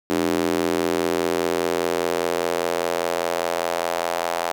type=tone with high-pass filter sweep; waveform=square; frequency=42.49 Hz; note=F1; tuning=47 cents flat; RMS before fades=-23 dBFS; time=0.1-4.52 s; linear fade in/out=0 ms; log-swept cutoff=310 to 690 Hz; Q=2.3; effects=none